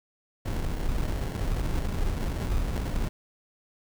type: noise with sample-and-hold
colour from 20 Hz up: brown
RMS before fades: -28 dBFS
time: 0.45-3.09 s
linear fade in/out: 10 ms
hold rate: 1225 Hz
effects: none